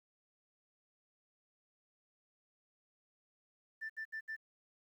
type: tone bursts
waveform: sine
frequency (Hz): 1772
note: A6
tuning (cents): +12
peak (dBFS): -38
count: 4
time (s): 3.81-4.365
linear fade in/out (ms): 20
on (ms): 87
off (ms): 69
effects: tanh soft clip ceiling -36 dBFS + 12-bit